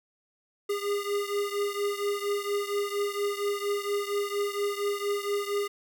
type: beating tone pair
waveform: square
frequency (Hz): 405.2 / 409.5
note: G#4 / G#4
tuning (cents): -43 / -24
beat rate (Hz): 4.3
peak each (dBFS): -30 / -33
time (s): 0.69-5.68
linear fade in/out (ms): 10
effects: none